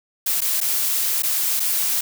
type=noise with dropouts; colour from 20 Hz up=blue; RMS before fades=-21 dBFS; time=0.26-2.01 s; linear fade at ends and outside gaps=5 ms; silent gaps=0.407-0.416 / 0.604-0.612 / 1.223-1.233 / 1.597-1.601 s; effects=none